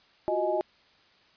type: tone cluster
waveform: sine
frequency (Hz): 353.2 / 372 / 624 / 838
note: F4 / F#4 / D#5 / G#5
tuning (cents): +20 / +9 / +5 / +15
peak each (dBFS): -32 / -32 / -27 / -32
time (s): 0.28-0.61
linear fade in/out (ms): 0
effects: white hiss -61 dBFS RMS until 1.36 s + resampled to 11025 Hz